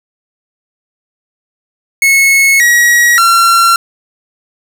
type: tone with pitch steps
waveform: 45% pulse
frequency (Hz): 2189 / 1909 / 1365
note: C#7 / A#6 / F6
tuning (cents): -22 / +41 / -40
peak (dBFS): -5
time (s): 2.02-3.76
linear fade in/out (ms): 2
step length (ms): 580
effects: none